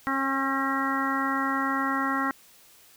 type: harmonic tone with a mistuned harmonic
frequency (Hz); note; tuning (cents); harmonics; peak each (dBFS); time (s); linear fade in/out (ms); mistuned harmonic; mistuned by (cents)
270.9; C#4; -40; 1 / 2 / 3 / 4 / 5 / 6 / 7; -29 / -40 / -34 / -30 / -30 / -36 / -32; 0.07-2.31; 0; 6; -25
effects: white hiss -55 dBFS RMS until 2.96 s